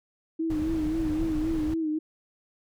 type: tone with vibrato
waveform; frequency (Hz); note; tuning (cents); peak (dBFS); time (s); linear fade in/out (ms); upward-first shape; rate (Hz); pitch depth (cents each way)
sine; 315.8; D#4; +26; -25; 0.39-1.99; 10; sine; 3.8; 62
type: noise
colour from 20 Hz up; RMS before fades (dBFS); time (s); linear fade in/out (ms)
brown; -34; 0.5-1.74; 2
effects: none